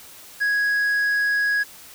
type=tone with tanh clipping; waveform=triangle; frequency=1661.2 Hz; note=G#6; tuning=in tune; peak=-19 dBFS; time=0.4-1.64 s; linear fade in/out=20 ms; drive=8 dB; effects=white hiss -44 dBFS RMS until 1.94 s